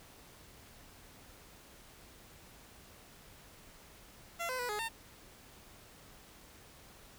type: tone with pitch steps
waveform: 15% pulse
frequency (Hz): 682 / 511 / 490.5 / 419.5 / 907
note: F5 / C5 / B4 / G#4 / A#5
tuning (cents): -41 / -41 / -12 / +17 / -48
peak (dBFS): -29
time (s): 4.39-4.89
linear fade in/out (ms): 20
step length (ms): 100
effects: pink hiss -57 dBFS RMS until 7.18 s